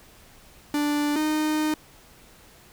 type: tone pair in turn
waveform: 45% pulse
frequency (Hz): 293.7 / 307.4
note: D4 / D#4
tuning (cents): 0 / -21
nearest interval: minor second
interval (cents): 79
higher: second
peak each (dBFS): -22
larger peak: neither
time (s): 0.74-1.16 / 1.16-1.74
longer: second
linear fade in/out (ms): 2
effects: pink hiss -52 dBFS RMS until 2.72 s